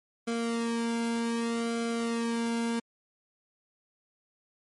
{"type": "tone with flanger", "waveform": "sawtooth", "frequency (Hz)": 232, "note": "A#3", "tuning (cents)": -8, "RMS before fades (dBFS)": -30, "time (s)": [0.27, 2.8], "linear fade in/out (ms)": 10, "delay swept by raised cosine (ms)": [1.1, 1.62], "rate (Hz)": 0.65, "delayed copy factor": -0.85, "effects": ["MP3 48 kbps"]}